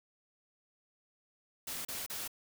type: noise bursts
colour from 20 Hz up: white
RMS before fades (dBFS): -40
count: 3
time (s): 1.67-2.278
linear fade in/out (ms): 5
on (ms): 180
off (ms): 34
effects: none